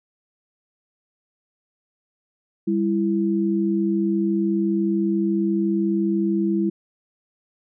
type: tone pair together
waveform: sine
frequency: 198.51 / 332.6 Hz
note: G3 / E4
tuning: +22 / +16 cents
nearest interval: major sixth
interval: 894 cents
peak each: -21 dBFS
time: 2.67-6.7 s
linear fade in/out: 10 ms
effects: none